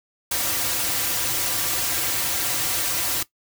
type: noise with comb filter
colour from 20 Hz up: white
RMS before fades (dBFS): -24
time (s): 0.31-3.23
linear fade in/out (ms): 5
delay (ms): 4.7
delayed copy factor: -0.75
effects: noise-tail reverb RT60 0.1 s tail -17 dB re dry